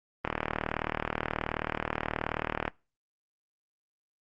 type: click train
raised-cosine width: 0.5 ms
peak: -13 dBFS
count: 95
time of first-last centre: 0.25-2.679 s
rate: 38.7 Hz
effects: noise-tail reverb RT60 0.3 s tail -23 dB re dry + Opus 24 kbps